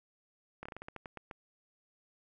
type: slowing click train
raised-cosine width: 0.5 ms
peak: -28 dBFS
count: 11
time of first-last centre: 0.63-1.312 s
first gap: 25 ms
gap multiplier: 1.21
effects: none